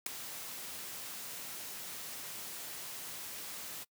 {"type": "noise with ADSR envelope", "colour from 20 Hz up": "white", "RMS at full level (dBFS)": -30, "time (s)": [0.06, 3.85], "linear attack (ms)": 5, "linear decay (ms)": 4, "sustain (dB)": -14, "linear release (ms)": 29, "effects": ["noise-tail reverb RT60 0.1 s tail -24 dB re dry", "high-pass 100 Hz 12 dB/octave"]}